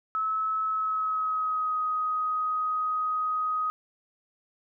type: tone with pitch glide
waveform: sine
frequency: 1296 to 1254.7 Hz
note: E6 to D#6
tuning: -30 to +14 cents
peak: -25 dBFS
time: 0.15-3.7 s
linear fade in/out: 0 ms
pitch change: -56 cents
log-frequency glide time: 0.64-1.78 s
effects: none